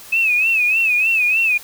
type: tone with vibrato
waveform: sine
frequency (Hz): 2572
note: E7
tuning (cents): -43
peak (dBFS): -13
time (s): 0.12-1.58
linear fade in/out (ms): 10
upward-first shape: sine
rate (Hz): 3.3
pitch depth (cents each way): 100
effects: white hiss -39 dBFS RMS until 1.63 s